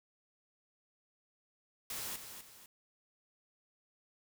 white noise with echo, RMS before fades -41 dBFS, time 1.9-2.16 s, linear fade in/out 2 ms, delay 250 ms, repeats 2, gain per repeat -8 dB, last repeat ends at 2.66 s, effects none

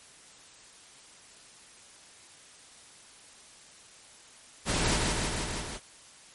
pink noise with echo, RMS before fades -28 dBFS, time 4.65-5 s, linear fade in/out 50 ms, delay 160 ms, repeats 5, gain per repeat -2 dB, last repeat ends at 5.8 s, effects white hiss -53 dBFS RMS until 6.34 s + MP3 48 kbps

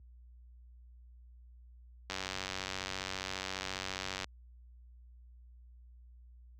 click train, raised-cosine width 0.2 ms, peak -19 dBFS, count 204, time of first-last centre 2.1-4.244 s, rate 94.7 Hz, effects added 60 Hz sine -47 dBFS peak until 6.59 s + high-pass 80 Hz 12 dB/octave

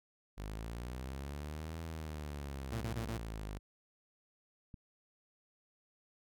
sawtooth linear two-way sweep, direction up then down, 49.58 to 82.41 to 49.58 Hz, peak -37 dBFS, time 0.37-3.59 s, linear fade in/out 20 ms, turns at 1.81 s
sawtooth tone bursts, 113.8 Hz, A#2, 41 cents flat, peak -33 dBFS, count 4, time 2.72-3.173 s, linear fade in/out 5 ms, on 90 ms, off 31 ms
click, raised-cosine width 5 ms, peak -37 dBFS, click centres 4.742 s
effects none

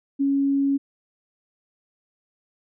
sine tone, 277.2 Hz, C#4, in tune, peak -18 dBFS, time 0.19-0.78 s, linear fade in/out 20 ms, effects none

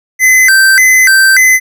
square tone with vibrato, 1781 Hz, A6, 21 cents sharp, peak -4 dBFS, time 0.19-1.6 s, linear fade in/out 50 ms, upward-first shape square, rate 1.7 Hz, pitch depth 230 cents each way, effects none

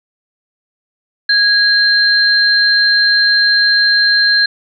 sine tone pair together, 1649 / 4155 Hz, G#6 / C8, -13 / -13 cents, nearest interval octave + major third, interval 1600 cents, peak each -11 dBFS, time 1.29-4.46 s, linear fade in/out 5 ms, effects none

